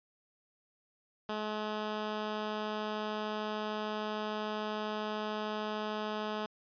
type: tone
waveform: 10% pulse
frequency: 213.2 Hz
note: G#3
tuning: 46 cents sharp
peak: -26 dBFS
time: 1.29-6.46 s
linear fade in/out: 2 ms
effects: resampled to 11025 Hz